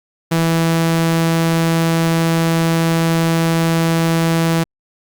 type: tone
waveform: sawtooth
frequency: 164.81 Hz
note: E3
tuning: in tune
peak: -9 dBFS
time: 0.31-4.64 s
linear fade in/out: 10 ms
effects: Opus 48 kbps